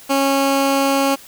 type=tone; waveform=15% pulse; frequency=274.5 Hz; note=C#4; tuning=17 cents flat; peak=-8 dBFS; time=0.09-1.16 s; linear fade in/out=20 ms; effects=white hiss -42 dBFS RMS until 1.27 s